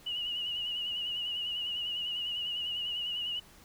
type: tone with vibrato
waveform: sine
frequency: 2901 Hz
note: F#7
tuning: 35 cents flat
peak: -32 dBFS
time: 0.06-3.4 s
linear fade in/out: 10 ms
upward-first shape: sine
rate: 10 Hz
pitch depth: 49 cents each way
effects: pink hiss -57 dBFS RMS until 3.64 s